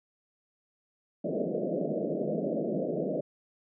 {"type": "band-pass noise", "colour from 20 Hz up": "white", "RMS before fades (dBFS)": -31, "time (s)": [1.24, 3.21], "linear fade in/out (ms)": 10, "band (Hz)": [150, 640], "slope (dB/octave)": 96, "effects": []}